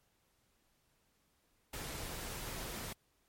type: noise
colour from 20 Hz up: pink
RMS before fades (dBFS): -43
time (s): 1.73-2.93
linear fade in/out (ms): 5
effects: pink hiss -75 dBFS RMS until 3.28 s + MP3 64 kbps